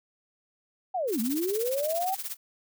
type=linear two-way sweep; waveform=sine; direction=down then up; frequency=784 to 210 to 784 Hz; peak=-26 dBFS; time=0.94-2.15 s; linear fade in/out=10 ms; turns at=1.2 s
type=noise with tremolo; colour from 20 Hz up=blue; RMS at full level=-32 dBFS; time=1.07-2.37 s; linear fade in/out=50 ms; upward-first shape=triangle; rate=17 Hz; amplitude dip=90%
effects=none